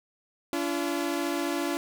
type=tone pair together; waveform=sawtooth; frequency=286.6 / 340.8 Hz; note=D4 / F4; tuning=-42 / -42 cents; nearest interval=minor third; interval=300 cents; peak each=-26 dBFS; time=0.53-1.77 s; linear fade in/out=0 ms; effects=none